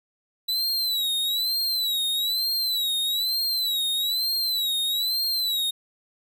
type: tone with vibrato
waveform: 45% pulse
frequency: 3951 Hz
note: B7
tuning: in tune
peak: -22 dBFS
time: 0.48-5.71 s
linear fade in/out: 10 ms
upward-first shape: sine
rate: 1.1 Hz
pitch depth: 110 cents each way
effects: none